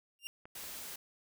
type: tone with exponential growth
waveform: sawtooth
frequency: 2794 Hz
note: F7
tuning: in tune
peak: -33 dBFS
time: 0.19-0.27 s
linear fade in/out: 0 ms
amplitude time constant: 17 ms
type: clicks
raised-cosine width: 0.5 ms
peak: -35 / -38 dBFS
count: 2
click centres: 0.455 / 0.638 s
type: noise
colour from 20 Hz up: white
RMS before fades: -45 dBFS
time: 0.55-0.96 s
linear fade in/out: 5 ms
effects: none